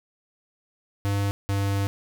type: tone pair in turn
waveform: square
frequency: 100.2 / 99.39 Hz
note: G2 / G2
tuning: +38 / +24 cents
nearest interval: unison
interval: 14 cents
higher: first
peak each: -23 dBFS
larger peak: neither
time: 1.05-1.31 / 1.49-1.87 s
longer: second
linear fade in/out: 0 ms
effects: none